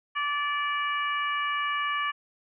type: harmonic tone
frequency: 581 Hz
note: D5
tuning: 19 cents flat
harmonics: 2 / 3 / 4 / 5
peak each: -28 / -32 / -34 / -36 dBFS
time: 0.15-2.12 s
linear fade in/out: 20 ms
effects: none